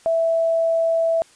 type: tone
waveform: sine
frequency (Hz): 659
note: E5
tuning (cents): -1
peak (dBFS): -16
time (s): 0.06-1.22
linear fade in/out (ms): 0
effects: white hiss -52 dBFS RMS until 1.35 s + resampled to 22050 Hz